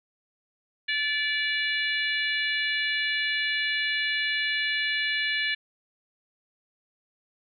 harmonic tone, 580 Hz, D5, 22 cents flat, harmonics 3 / 4 / 5 / 6 / 7, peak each -28 / -30 / -32 / -34 / -35 dBFS, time 0.88-5.55 s, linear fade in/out 10 ms, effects none

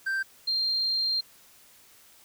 triangle / sine tone pair in turn, 1568 / 4186 Hz, G6 / C8, 0 / 0 cents, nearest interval octave + perfect fourth, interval 1700 cents, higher second, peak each -24 dBFS, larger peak neither, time 0.06-0.23 / 0.47-1.21 s, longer second, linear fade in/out 10 ms, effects white hiss -56 dBFS RMS until 2.24 s

